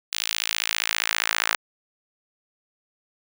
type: tone with high-pass filter sweep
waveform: sawtooth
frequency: 55 Hz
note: A1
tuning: in tune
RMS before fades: -26 dBFS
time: 0.12-1.56 s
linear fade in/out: 10 ms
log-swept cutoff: 3300 to 1500 Hz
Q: 1.3
effects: none